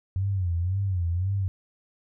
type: tone with vibrato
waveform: sine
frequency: 91.7 Hz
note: F#2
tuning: 15 cents flat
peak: -23 dBFS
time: 0.16-1.48 s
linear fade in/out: 0 ms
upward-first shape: sine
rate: 1.9 Hz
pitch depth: 140 cents each way
effects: none